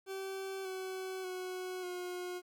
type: tone with pitch steps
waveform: 40% pulse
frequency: 385.5 / 376.7 / 368.1 / 359.7 Hz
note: G4 / F#4 / F#4 / F#4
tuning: -29 / +31 / -9 / -49 cents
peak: -38 dBFS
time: 0.06-2.42 s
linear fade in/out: 50 ms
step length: 590 ms
effects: 12-bit